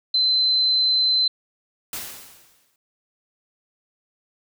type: tone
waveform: sine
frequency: 4065 Hz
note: B7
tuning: 49 cents sharp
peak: -16 dBFS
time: 0.14-1.28 s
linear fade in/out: 5 ms
type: noise with exponential decay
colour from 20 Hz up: white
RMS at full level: -29 dBFS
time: 1.93-2.76 s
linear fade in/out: 2 ms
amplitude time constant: 180 ms
effects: none